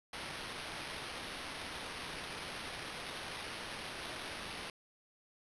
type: noise with sample-and-hold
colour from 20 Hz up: violet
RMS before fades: -44 dBFS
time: 0.13-4.7 s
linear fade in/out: 2 ms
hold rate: 7350 Hz
effects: resampled to 24000 Hz